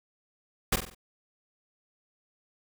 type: noise with echo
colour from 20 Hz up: pink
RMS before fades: -25 dBFS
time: 0.72-0.76 s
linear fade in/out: 5 ms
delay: 47 ms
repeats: 4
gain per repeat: -7 dB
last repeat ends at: 0.948 s
effects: none